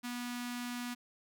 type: tone with notch filter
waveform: sawtooth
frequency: 243.7 Hz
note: B3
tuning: 23 cents flat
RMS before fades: -40 dBFS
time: 0.03-0.95 s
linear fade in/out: 20 ms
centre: 490 Hz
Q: 0.53
effects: none